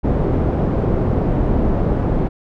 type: low-pass noise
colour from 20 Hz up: pink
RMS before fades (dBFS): -17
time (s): 0.03-2.29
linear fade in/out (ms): 20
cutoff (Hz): 530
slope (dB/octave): 12
effects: none